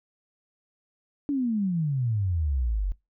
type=exponential sweep; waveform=sine; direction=down; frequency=293.8 to 44.04 Hz; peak=-23 dBFS; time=1.29-2.92 s; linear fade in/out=0 ms; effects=noise-tail reverb RT60 0.2 s tail -22 dB re dry